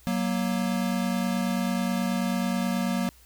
square tone pair together, 186.41 / 235.7 Hz, F#3 / A#3, +13 / +19 cents, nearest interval major third, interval 406 cents, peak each -28 dBFS, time 0.07-3.09 s, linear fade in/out 0 ms, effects added 60 Hz sine -55 dBFS peak until 3.25 s + white hiss -57 dBFS RMS until 3.25 s

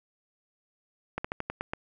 slowing click train, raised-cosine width 0.5 ms, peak -16 dBFS, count 7, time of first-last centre 1.18-1.735 s, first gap 65 ms, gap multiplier 1.14, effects none

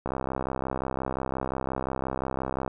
click train, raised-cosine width 1 ms, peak -15 dBFS, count 173, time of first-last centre 0.06-2.678 s, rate 65.7 Hz, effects none

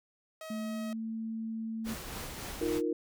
sawtooth tone, 636 Hz, D#5, 38 cents sharp, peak -38 dBFS, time 0.41-0.93 s, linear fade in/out 2 ms
sine tone with pitch glide, 220 to 223.6 Hz, A3 to A3, 0 to +28 cents, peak -34 dBFS, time 0.5-1.94 s, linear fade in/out 5 ms, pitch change +28 cents, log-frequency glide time 0.61-0.76 s
pink noise with tremolo, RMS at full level -40 dBFS, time 1.84-2.82 s, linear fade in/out 50 ms, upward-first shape sine, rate 3.6 Hz, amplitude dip 30%
sine chord, Eb suspended second, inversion none, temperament equal, 311.1 / 349.2 / 466.2 Hz, Eb4 / F4 / Bb4, 0 / 0 / 0 cents, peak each -33 dBFS, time 2.61-2.93 s, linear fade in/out 5 ms
effects none

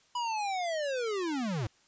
square linear sweep, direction down, 987.8 to 98 Hz, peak -31 dBFS, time 0.15-1.67 s, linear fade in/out 5 ms, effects white hiss -65 dBFS RMS until 1.87 s + resampled to 16000 Hz

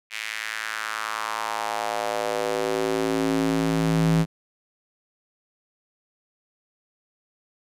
square tone with high-pass filter sweep, 54.7 Hz, A1, 9 cents flat, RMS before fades -25 dBFS, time 0.1-4.26 s, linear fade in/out 50 ms, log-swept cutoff 2300 to 150 Hz, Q 2.6, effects low-pass 12000 Hz 12 dB/octave

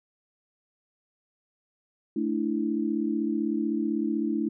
sine chord, A suspended fourth, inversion none, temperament equal, 220 / 293.7 / 329.6 Hz, A3 / D4 / E4, 0 / 0 / 0 cents, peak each -29 dBFS, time 2.16-4.49 s, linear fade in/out 5 ms, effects none

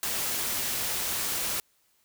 white noise, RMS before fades -30 dBFS, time 0.03-1.6 s, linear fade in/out 0 ms, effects white hiss -68 dBFS RMS until 2.04 s

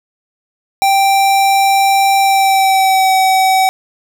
square tone with pitch glide, 784 to 759.9 Hz, G5 to F#5, 0 to +46 cents, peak -9 dBFS, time 0.82-3.69 s, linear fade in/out 0 ms, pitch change -54 cents, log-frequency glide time 2.2-3.13 s, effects none

